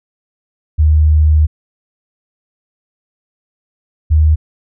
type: tone pair in turn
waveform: sine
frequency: 76.8 / 77.38 Hz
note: D#2 / D#2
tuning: -22 / -9 cents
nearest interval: unison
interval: 13 cents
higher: second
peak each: -6 dBFS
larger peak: neither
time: 0.78-1.47 / 4.1-4.36 s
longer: first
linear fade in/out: 20 ms
effects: none